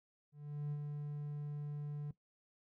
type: tone with ADSR envelope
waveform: triangle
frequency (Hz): 146.83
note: D3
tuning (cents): 0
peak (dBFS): -33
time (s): 0.32-2.11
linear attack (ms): 400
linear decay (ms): 49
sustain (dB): -4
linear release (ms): 3
effects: noise-tail reverb RT60 0.1 s tail -17 dB re dry + tanh soft clip ceiling -29 dBFS